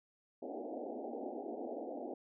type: band-pass noise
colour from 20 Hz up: pink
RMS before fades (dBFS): -43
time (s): 0.42-2.14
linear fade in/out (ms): 5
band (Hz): 230 to 800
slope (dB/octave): 96
effects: none